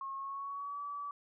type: tone with pitch glide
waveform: sine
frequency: 1085 to 1148.9 Hz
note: C#6 to D6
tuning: -37 to -38 cents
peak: -38 dBFS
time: 0.01-1.11 s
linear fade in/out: 2 ms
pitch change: +99 cents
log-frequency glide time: 0.15-0.8 s
effects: none